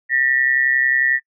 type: tone pair together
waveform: sine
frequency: 1800 / 1931.1 Hz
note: A6 / B6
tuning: +39 / -39 cents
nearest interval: minor second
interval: 122 cents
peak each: -17 dBFS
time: 0.09-1.2 s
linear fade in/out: 50 ms
effects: noise-tail reverb RT60 0.1 s tail -26 dB re dry